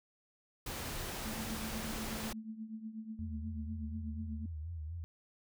pink noise, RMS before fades -41 dBFS, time 0.66-2.33 s, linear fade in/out 5 ms
sine tone with tremolo, 220 Hz, A3, in tune, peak -38 dBFS, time 1.25-4.46 s, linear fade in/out 5 ms, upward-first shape triangle, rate 8.2 Hz, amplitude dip 80%
sine tone with vibrato, 80.9 Hz, E2, 32 cents flat, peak -39 dBFS, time 3.19-5.04 s, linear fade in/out 0 ms, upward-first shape sine, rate 4.1 Hz, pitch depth 110 cents each way
effects none

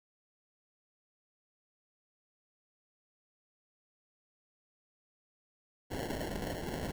white noise with sample-and-hold, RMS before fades -38 dBFS, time 5.9-6.92 s, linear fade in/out 20 ms, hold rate 1225 Hz, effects none

